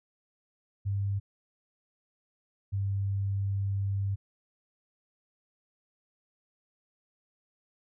sine tone pair in turn, 99.5 / 98.76 Hz, G2 / G2, +26 / +13 cents, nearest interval unison, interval 13 cents, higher first, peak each -27 dBFS, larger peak neither, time 0.85-1.2 / 2.72-4.16 s, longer second, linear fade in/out 20 ms, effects none

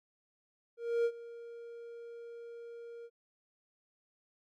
triangle tone with ADSR envelope, 468.3 Hz, A#4, 8 cents sharp, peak -24 dBFS, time 0.77-3.1 s, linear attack 280 ms, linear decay 62 ms, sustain -19 dB, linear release 51 ms, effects none

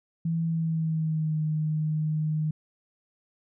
sine tone with pitch glide, 164.81 to 154.66 Hz, E3 to D#3, 0 to -10 cents, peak -24 dBFS, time 0.25-2.51 s, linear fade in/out 5 ms, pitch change -110 cents, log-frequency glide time 0.44-1.4 s, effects none

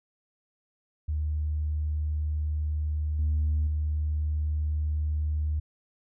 sine tone with level steps, 76 Hz, D#2, 40 cents flat, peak -25 / -21 / -24 dBFS, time 1.08-5.6 s, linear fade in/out 10 ms, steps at 3.19 / 3.67 s, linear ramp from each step 2 ms, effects tanh soft clip ceiling -20 dBFS

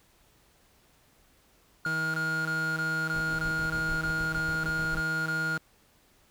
triangle tone bursts, 1422 Hz, F6, 31 cents sharp, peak -26 dBFS, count 12, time 1.85-5.572 s, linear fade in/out 2 ms, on 290 ms, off 22 ms
sawtooth tone, 160 Hz, D#3, 49 cents sharp, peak -30 dBFS, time 1.86-5.58 s, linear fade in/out 0 ms
brown noise with tremolo, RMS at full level -38 dBFS, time 3.14-5.01 s, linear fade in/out 10 ms, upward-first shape square, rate 6.7 Hz, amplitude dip 65%
effects pink hiss -63 dBFS RMS until 6.3 s

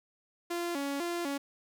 sawtooth tone with vibrato, 311.1 Hz, D#4, in tune, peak -28 dBFS, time 0.5-1.38 s, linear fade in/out 10 ms, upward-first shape square, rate 2 Hz, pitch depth 180 cents each way, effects none

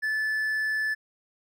triangle tone, 1741 Hz, A6, 19 cents flat, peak -23 dBFS, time 0.02-0.95 s, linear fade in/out 20 ms, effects none

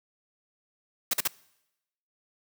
white noise bursts, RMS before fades -25 dBFS, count 3, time 1.11-1.276 s, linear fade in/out 5 ms, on 26 ms, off 44 ms, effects noise-tail reverb RT60 0.9 s tail -23 dB re dry + high-pass 150 Hz 12 dB/octave

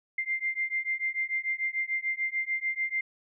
sine beating tone pair, 2093 / 2099.8 Hz, C7 / C7, 0 / +6 cents, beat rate 6.8 Hz, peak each -31 dBFS, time 0.18-3.01 s, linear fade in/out 5 ms, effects none

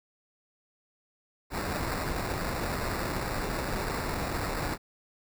pink noise with sample-and-hold, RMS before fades -32 dBFS, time 1.5-4.78 s, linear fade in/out 50 ms, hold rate 3150 Hz, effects none

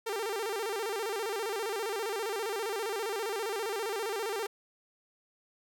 sawtooth tone with vibrato, 424.4 Hz, G#4, 38 cents sharp, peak -28 dBFS, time 0.06-4.47 s, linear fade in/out 10 ms, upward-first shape square, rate 15 Hz, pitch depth 120 cents each way, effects none

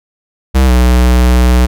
square tone with pitch glide, 65.41 to 61.77 Hz, C2 to B1, 0 to +1 cents, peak -6 dBFS, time 0.54-1.67 s, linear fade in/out 20 ms, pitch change -99 cents, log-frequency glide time 0.66-0.71 s, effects none

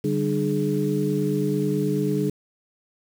sine tone cluster, 146.3 / 195.5 / 300.1 / 419.8 Hz, D3 / G3 / D4 / G#4, -6 / -4 / +38 / +19 cents, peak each -26 dBFS, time 0.04-2.3 s, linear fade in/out 5 ms, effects 7-bit

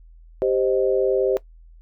sine chord, C minor, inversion second, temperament equal, 392 / 523.3 / 622.3 Hz, G4 / C5 / Eb5, 0 / 0 / 0 cents, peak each -20 / -21 / -26 dBFS, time 0.42-1.37 s, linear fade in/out 0 ms, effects noise-tail reverb RT60 0.1 s tail -18 dB re dry + added 41 Hz sine -44 dBFS peak until 1.81 s

